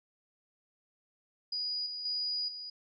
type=tone with level steps; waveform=sine; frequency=4909 Hz; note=D#8; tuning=24 cents flat; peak=-32 / -37 / -31 / -40 dBFS; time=1.52-2.7 s; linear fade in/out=5 ms; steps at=1.86 / 2.05 / 2.48 s; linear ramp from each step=5 ms; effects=none